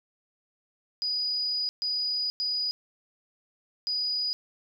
sine tone bursts at uneven times, 4933 Hz, D#8, 16 cents flat, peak -26 dBFS, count 4, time 1.02-1.69 / 1.82-2.3 / 2.4-2.71 / 3.87-4.33 s, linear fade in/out 0 ms, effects 10-bit

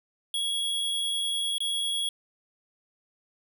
square tone with dropouts, 3331 Hz, G#7, 4 cents sharp, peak -27 dBFS, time 0.34-2.09 s, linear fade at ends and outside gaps 2 ms, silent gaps 1.582-1.604 s, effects none

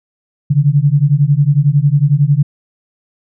sine beating tone pair, 138.59 / 149.59 Hz, C#3 / D3, 0 / +32 cents, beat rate 11 Hz, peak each -11 / -11 dBFS, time 0.5-2.43 s, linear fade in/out 10 ms, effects none

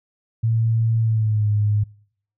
sine tone with pitch glide, 113.4 to 104.59 Hz, A#2 to G#2, -47 to +13 cents, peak -16 dBFS, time 0.43-1.84 s, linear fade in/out 10 ms, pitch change -140 cents, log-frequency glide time 1-1.49 s, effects noise-tail reverb RT60 0.6 s tail -25 dB re dry

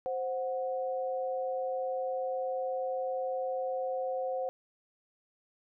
sine tone pair together, 523.3 / 735.2 Hz, C5 / F#5, 0 / -11 cents, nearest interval tritone, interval 589 cents, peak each -32 / -36 dBFS, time 0.06-4.49 s, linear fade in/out 0 ms, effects none

